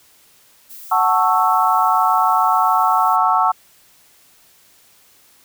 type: noise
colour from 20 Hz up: violet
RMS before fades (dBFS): -37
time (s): 0.69-3.17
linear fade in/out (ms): 20
type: chord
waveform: sine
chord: F# minor seventh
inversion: none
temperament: equal with one note detuned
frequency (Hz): 740 / 887.1 / 1108.7 / 1318.5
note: F#5 / A5 / C#6 / E6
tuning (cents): 0 / +14 / 0 / 0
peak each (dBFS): -18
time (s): 0.91-3.52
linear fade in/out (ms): 10
effects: white hiss -52 dBFS RMS until 5.44 s